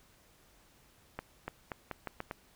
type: accelerating click train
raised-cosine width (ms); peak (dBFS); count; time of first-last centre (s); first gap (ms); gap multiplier
0.5; -22; 7; 1.19-2.311; 290; 0.82
effects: pink hiss -64 dBFS RMS until 2.55 s